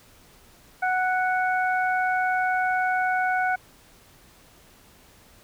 harmonic tone, 740 Hz, F#5, in tune, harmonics 1 / 2 / 3, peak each -23 / -25 / -34 dBFS, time 0.82-3.56 s, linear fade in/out 10 ms, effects pink hiss -54 dBFS RMS until 5.43 s

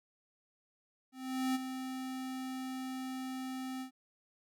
square tone with ADSR envelope, 260 Hz, C4, 11 cents flat, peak -30 dBFS, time 1.12-3.91 s, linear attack 430 ms, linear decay 24 ms, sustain -9 dB, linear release 99 ms, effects none

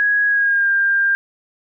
sine tone with pitch glide, 1661.2 to 1597.2 Hz, G#6 to G6, 0 to +32 cents, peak -13 dBFS, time 0-1.15 s, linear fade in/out 0 ms, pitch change -68 cents, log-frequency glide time 0.27-0.7 s, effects none

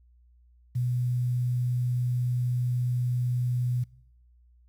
sine tone with quantisation, 123.47 Hz, B2, in tune, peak -24 dBFS, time 0.75-3.84 s, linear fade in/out 10 ms, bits 9, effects noise-tail reverb RT60 0.8 s tail -24 dB re dry + added 60 Hz sine -56 dBFS peak until 4.68 s

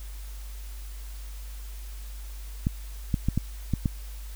clicks, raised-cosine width 5 ms, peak -11 dBFS, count 6, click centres 2.669 / 3.142 / 3.286 / 3.376 / 3.737 / 3.858 s, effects added 50 Hz sine -36 dBFS peak until 4.35 s + white hiss -50 dBFS RMS until 4.35 s

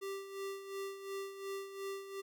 square tone with tremolo, 392 Hz, G4, in tune, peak -39 dBFS, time 0.01-2.22 s, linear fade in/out 20 ms, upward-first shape sine, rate 2.8 Hz, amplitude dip 65%, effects none

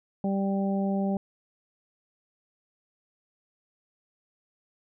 harmonic tone, 196 Hz, G3, in tune, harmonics 1 / 2 / 3 / 4, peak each -25 / -35 / -34 / -36 dBFS, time 0.24-1.17 s, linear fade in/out 2 ms, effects none

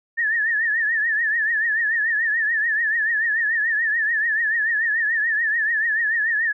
sine tone with vibrato, 1782 Hz, A6, 22 cents sharp, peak -18 dBFS, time 0.17-6.53 s, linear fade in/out 20 ms, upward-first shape triangle, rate 6.9 Hz, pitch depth 120 cents each way, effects none

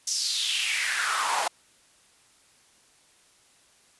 pink noise with high-pass filter sweep, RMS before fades -27 dBFS, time 0.07-1.48 s, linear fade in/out 5 ms, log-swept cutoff 6000 to 760 Hz, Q 4.3, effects white hiss -60 dBFS RMS until 3.99 s + resampled to 24000 Hz

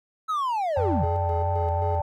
triangle linear sweep, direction down, 1318.5 to 88.5 Hz, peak -21 dBFS, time 0.28-1.06 s, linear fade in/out 20 ms
sine chord, D suspended fourth, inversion none, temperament just, 587.3 / 783.1 / 881 Hz, D5 / G5 / A5, 0 / -2 / +2 cents, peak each -29 dBFS, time 0.76-2.02 s, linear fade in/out 5 ms
sine tone with vibrato, 87.31 Hz, F2, in tune, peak -24 dBFS, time 0.77-2.01 s, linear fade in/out 5 ms, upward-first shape sine, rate 3 Hz, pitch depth 62 cents each way
triangle tone with tremolo, 423 Hz, G#4, 32 cents sharp, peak -28 dBFS, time 1.03-1.99 s, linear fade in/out 2 ms, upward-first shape square, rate 3.8 Hz, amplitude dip 60%
effects tanh soft clip ceiling -13 dBFS

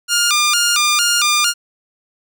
10% pulse tone with vibrato, 1303 Hz, E6, 20 cents flat, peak -4 dBFS, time 0.08-1.54 s, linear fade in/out 50 ms, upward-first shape square, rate 2.2 Hz, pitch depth 140 cents each way, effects none

